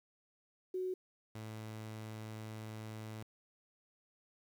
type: tone pair in turn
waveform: sine / sawtooth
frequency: 370 / 109.15 Hz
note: F#4 / A2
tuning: 0 / -13 cents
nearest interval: octave + major sixth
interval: 2113 cents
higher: first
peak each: -35 / -40 dBFS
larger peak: first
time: 0.74-0.94 / 1.35-3.23 s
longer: second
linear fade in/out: 5 ms
effects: 11-bit